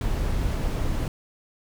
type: noise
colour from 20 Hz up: brown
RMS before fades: -25 dBFS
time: 0.01-1.08 s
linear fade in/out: 2 ms
effects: none